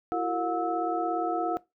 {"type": "tone cluster", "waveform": "sine", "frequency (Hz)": [336.2, 373.4, 457.5, 720, 1303], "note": ["E4", "F#4", "A#4", "F#5", "E6"], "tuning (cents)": [34, 16, -32, -47, -20], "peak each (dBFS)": [-31, -37, -35, -29, -35], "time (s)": [0.12, 1.57], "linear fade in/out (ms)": 0, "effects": ["noise-tail reverb RT60 0.2 s tail -20 dB re dry"]}